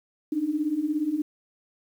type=beating tone pair; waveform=sine; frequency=290 / 307 Hz; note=D4 / D#4; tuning=-22 / -23 cents; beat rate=17 Hz; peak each=-29 / -25 dBFS; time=0.32-1.22 s; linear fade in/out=5 ms; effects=9-bit